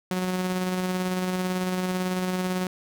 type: tone with tremolo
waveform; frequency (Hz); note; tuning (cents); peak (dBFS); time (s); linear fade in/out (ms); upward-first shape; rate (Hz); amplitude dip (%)
sawtooth; 183.6; F#3; -13; -20; 0.11-2.67; 2; square; 18; 25
effects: none